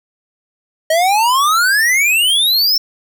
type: exponential sweep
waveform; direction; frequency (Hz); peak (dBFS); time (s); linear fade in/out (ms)
square; up; 623 to 5440; -11; 0.9-2.78; 5
effects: none